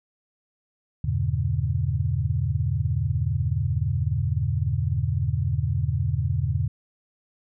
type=chord; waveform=sine; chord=E diminished seventh; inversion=none; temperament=just; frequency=82.41 / 98.89 / 118.67 / 142.4 Hz; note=E2 / G2 / Bb2 / Db3; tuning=0 / +16 / +31 / +47 cents; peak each=-27 dBFS; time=1.04-6.68 s; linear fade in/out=5 ms; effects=none